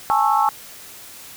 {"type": "chord", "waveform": "sine", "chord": "A major seventh", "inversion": "third", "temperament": "just", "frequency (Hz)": [825, 880, 1100, 1320], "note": ["G#5", "A5", "C#6", "E6"], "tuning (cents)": [-12, 0, -14, 2], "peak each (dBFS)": [-19, -19, -21, -22], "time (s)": [0.1, 0.49], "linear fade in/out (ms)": 0, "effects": ["white hiss -40 dBFS RMS until 1.36 s"]}